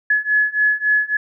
sine beating tone pair, 1700 / 1703.6 Hz, G#6 / G#6, +40 / +44 cents, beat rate 3.6 Hz, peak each -18 / -17 dBFS, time 0.1-1.17 s, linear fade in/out 5 ms, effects none

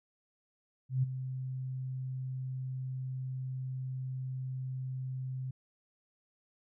sine tone with ADSR envelope, 130 Hz, C3, 11 cents flat, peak -24 dBFS, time 0.89-5.51 s, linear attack 140 ms, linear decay 17 ms, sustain -11 dB, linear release 6 ms, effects none

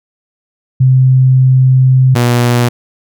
sine / sawtooth tone pair in turn, 130 / 120.83 Hz, C3 / B2, -11 / -37 cents, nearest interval minor second, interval 126 cents, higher first, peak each -4 dBFS, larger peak neither, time 0.8-2.15 / 2.15-2.69 s, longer first, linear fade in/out 10 ms, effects none

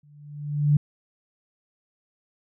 sine tone with exponential growth, 146.83 Hz, D3, in tune, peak -13 dBFS, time 0.03-0.77 s, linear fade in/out 5 ms, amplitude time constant 160 ms, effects none

